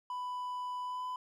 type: tone with pitch glide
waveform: triangle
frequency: 994 to 1003.8 Hz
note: B5 to B5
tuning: +11 to +28 cents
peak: -34 dBFS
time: 0.1-1.16 s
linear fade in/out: 2 ms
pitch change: +17 cents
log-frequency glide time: 0.83-1.04 s
effects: none